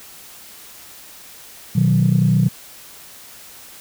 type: chord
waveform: sine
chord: B major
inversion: none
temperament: equal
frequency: 123.47 / 155.56 / 185 Hz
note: B2 / D#3 / F#3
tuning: 0 / 0 / 0 cents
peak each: -16 dBFS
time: 1.75-2.49 s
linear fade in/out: 10 ms
effects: tanh soft clip ceiling -5 dBFS + white hiss -41 dBFS RMS until 3.8 s